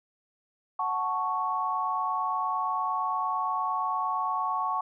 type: chord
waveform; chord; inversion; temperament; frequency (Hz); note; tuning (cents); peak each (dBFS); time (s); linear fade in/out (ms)
sine; F# minor; none; equal; 740 / 880 / 1108.7; F#5 / A5 / C#6; 0 / 0 / 0; -33 / -32 / -28; 0.79-4.81; 5
effects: none